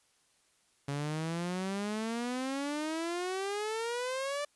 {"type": "exponential sweep", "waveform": "sawtooth", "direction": "up", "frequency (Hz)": [139.2, 590], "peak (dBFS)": -29, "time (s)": [0.88, 4.45], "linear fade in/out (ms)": 5, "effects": ["white hiss -70 dBFS RMS until 4.55 s", "resampled to 24000 Hz"]}